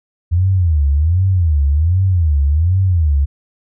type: tone with vibrato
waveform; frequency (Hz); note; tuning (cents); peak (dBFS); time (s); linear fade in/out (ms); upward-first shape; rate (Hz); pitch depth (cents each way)
sine; 81.9; E2; -11; -10; 0.31-3.26; 20; sine; 1.3; 270
effects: none